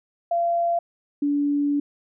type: tone pair in turn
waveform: sine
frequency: 685 / 288 Hz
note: F5 / D4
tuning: -34 / -34 cents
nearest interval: octave + minor third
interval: 1500 cents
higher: first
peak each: -19 dBFS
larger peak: neither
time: 0.31-0.79 / 1.22-1.8 s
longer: second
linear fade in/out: 5 ms
effects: none